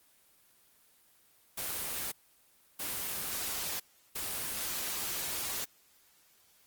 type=noise bursts at uneven times; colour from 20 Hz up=white; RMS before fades=-36 dBFS; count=3; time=1.57-2.12 / 2.79-3.8 / 4.15-5.65 s; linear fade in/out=10 ms; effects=white hiss -65 dBFS RMS until 6.66 s + Opus 24 kbps